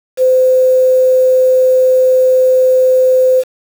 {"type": "tone with quantisation", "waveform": "sine", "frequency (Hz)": 514, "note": "C5", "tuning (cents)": -31, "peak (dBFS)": -6, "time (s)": [0.17, 3.44], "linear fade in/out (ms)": 50, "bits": 5, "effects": []}